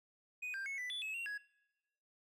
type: tone with pitch steps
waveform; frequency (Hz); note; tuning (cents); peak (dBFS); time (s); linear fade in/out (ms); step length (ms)
triangle; 2489 / 1582 / 2194 / 1987 / 3456 / 2579 / 2746 / 1670; D#7 / G6 / C#7 / B6 / A7 / E7 / F7 / G#6; 0 / +15 / -18 / +10 / -32 / -39 / -30 / +9; -38; 0.42-1.38; 10; 120
effects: noise-tail reverb RT60 1.0 s tail -22 dB re dry